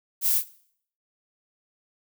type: noise with echo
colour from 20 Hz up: violet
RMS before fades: -23 dBFS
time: 0.21-0.42 s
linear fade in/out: 50 ms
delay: 26 ms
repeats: 1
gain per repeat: -6 dB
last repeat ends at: 0.446 s
effects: noise-tail reverb RT60 0.6 s tail -19 dB re dry